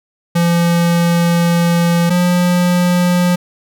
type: tone pair in turn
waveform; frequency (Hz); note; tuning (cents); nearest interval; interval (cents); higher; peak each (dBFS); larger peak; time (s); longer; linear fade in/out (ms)
square; 171 / 177.58; F3 / F3; -36 / +29; minor second; 65; second; -11; neither; 0.35-2.1 / 2.1-3.36; first; 10
effects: none